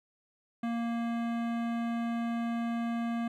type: tone with hard clipping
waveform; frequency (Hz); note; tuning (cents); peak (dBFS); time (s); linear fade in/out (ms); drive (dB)
sine; 233.1; A#3; 0; -32; 0.63-3.28; 5; 17
effects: none